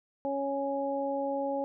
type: harmonic tone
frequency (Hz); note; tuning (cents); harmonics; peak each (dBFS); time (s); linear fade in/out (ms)
277.2; C#4; 0; 1 / 2 / 3; -35 / -31 / -35; 0.25-1.64; 0
effects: none